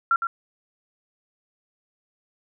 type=tone with echo; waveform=sine; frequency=1367 Hz; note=F6; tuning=37 cents flat; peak=-16 dBFS; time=0.11-0.16 s; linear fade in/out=2 ms; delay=110 ms; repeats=1; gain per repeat=-7 dB; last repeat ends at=0.27 s; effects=none